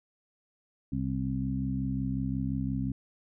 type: harmonic tone with a mistuned harmonic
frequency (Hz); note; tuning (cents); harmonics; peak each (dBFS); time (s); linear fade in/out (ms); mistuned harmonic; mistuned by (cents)
65.6; C2; +5; 1 / 2 / 3 / 4; -37 / -33 / -34 / -33; 0.92-2.92; 5; 1; -17
effects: none

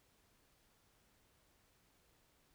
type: silence
effects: pink hiss -73 dBFS RMS until 2.54 s

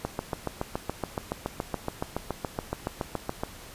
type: click train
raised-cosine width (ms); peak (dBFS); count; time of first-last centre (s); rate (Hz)
1; -14; 25; 0.05-3.435; 7.09
effects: pink hiss -46 dBFS RMS until 3.74 s + resampled to 32000 Hz

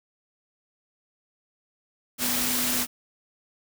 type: tone in noise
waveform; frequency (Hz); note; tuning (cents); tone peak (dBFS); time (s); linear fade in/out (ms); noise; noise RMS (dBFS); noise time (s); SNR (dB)
sine; 246.9; B3; 0; -33; 2.18-2.87; 50; white; -26; 2.18-2.87; -10
effects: none

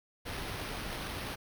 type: noise with sample-and-hold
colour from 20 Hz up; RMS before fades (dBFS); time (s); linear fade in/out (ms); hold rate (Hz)
pink; -39; 0.25-1.36; 20; 7350
effects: none

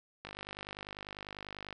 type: click train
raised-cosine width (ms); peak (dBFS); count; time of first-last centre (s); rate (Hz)
0.3; -26; 75; 0.25-1.727; 50.1
effects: none

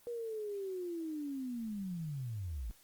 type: linear sweep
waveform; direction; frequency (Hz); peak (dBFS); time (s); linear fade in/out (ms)
sine; down; 481.9 to 49.49; -37; 0.07-2.71; 0
effects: white hiss -64 dBFS RMS until 2.83 s + Opus 24 kbps

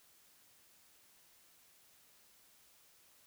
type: silence
effects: white hiss -66 dBFS RMS until 3.26 s

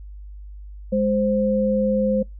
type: tone pair together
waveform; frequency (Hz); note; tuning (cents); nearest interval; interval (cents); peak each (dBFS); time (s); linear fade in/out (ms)
sine; 206.9 / 522; G#3 / C5; -6 / -4; octave + major third; 1602; -20; 0.92-2.23; 10
effects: noise-tail reverb RT60 0.2 s tail -25 dB re dry + added 50 Hz sine -35 dBFS peak until 2.39 s

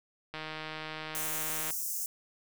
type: click train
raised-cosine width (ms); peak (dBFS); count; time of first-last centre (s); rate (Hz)
0.3; -23; 214; 0.34-1.705; 156
type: high-pass noise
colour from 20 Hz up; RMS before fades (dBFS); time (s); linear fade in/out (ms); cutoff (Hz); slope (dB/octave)
white; -35; 1.15-2.06; 0; 5700; 48
effects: none

